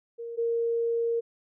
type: tone pair in turn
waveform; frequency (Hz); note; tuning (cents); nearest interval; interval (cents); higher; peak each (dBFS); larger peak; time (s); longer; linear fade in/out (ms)
sine; 466.2 / 464.5; A#4 / A#4; 0 / -6; unison; 6; first; -34 / -24; second; 0.18-0.37 / 0.37-1.21; second; 20
effects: none